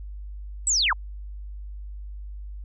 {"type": "linear sweep", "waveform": "sine", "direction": "down", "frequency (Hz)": [8090, 867], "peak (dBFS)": -19, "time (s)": [0.67, 0.93], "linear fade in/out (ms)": 2, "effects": ["added 50 Hz sine -34 dBFS peak until 2.64 s"]}